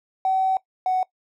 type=tone pair in turn; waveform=triangle; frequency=760 / 743.9 Hz; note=F#5 / F#5; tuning=+46 / +9 cents; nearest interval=unison; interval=37 cents; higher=first; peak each=-14 / -15 dBFS; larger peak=first; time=0.25-0.57 / 0.86-1.03 s; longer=first; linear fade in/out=2 ms; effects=noise-tail reverb RT60 0.1 s tail -23 dB re dry + tanh soft clip ceiling -16 dBFS